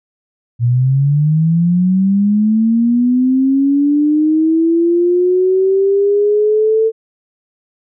sine linear sweep, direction up, 116.54 to 448.1 Hz, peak -9 dBFS, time 0.59-6.92 s, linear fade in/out 50 ms, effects none

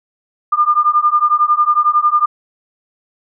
sine beating tone pair, 1200 / 1211 Hz, D6 / D#6, +37 / -47 cents, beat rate 11 Hz, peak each -13 dBFS, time 0.52-2.26 s, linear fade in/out 10 ms, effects none

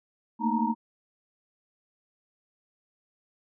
sine tone cluster, 222.2 / 234.6 / 308.7 / 905 / 943 Hz, A3 / A#3 / D#4 / A5 / A#5, +17 / +11 / -14 / +48 / +20 cents, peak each -28 / -29 / -34 / -32 / -29 dBFS, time 0.39-0.75 s, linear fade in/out 50 ms, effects none

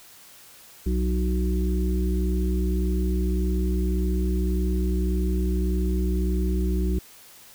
harmonic tone, 61.74 Hz, B1, in tune, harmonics 1 / 3 / 5 / 6, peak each -22 / -28 / -33 / -32 dBFS, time 0.86-6.99 s, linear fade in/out 5 ms, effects white hiss -49 dBFS RMS until 7.54 s

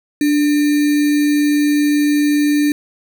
sine tone with sample-and-hold, 293.7 Hz, D4, in tune, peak -11 dBFS, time 0.21-2.72 s, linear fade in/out 2 ms, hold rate 2100 Hz, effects none

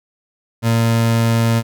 30% pulse tone, 115 Hz, A#2, 23 cents flat, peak -10 dBFS, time 0.62-1.63 s, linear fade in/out 50 ms, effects none

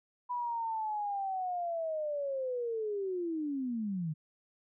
sine linear sweep, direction down, 988 to 148.1 Hz, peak -32 dBFS, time 0.29-4.14 s, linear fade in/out 20 ms, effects none

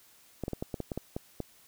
clicks, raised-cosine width 2 ms, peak -20 dBFS, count 10, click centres 0.437 / 0.481 / 0.533 / 0.625 / 0.742 / 0.803 / 0.918 / 0.976 / 1.165 / 1.403 s, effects white hiss -60 dBFS RMS until 1.67 s

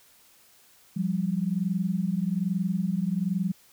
sine tone pair together, 174.61 / 195.8 Hz, F3 / G3, 0 / -2 cents, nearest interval major second, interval 198 cents, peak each -27 dBFS, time 0.96-3.52 s, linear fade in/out 10 ms, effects white hiss -58 dBFS RMS until 3.72 s

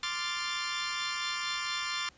15% pulse chord, D minor seventh, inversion third, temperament equal, 1046.5 / 1174.7 / 1396.9 / 1760 Hz, C6 / D6 / F6 / A6, 0 / 0 / 0 / 0 cents, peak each -31 dBFS, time 0.03-2.09 s, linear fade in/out 2 ms, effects pink hiss -61 dBFS RMS until 2.17 s + resampled to 16000 Hz

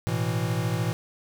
square chord, A suspended second, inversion none, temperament equal, 110 / 123.47 / 164.81 Hz, A2 / B2 / E3, 0 / 0 / 0 cents, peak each -29 / -30 / -30 dBFS, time 0.07-0.93 s, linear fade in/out 0 ms, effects none

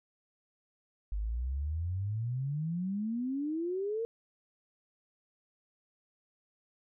sine exponential sweep, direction up, 49 to 467.3 Hz, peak -31 dBFS, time 1.12-4.05 s, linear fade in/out 0 ms, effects none

